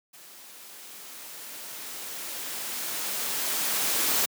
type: noise with level ramp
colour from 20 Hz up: white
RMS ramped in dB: -49 to -24 dBFS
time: 0.13-4.26 s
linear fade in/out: 10 ms
effects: high-pass 200 Hz 12 dB/octave